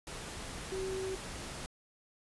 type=tone in noise; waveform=sine; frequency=380 Hz; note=F#4; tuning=46 cents sharp; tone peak=-35 dBFS; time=0.72-1.15 s; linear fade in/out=0 ms; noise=pink; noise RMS=-43 dBFS; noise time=0.07-1.66 s; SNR=+5 dB; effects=resampled to 24000 Hz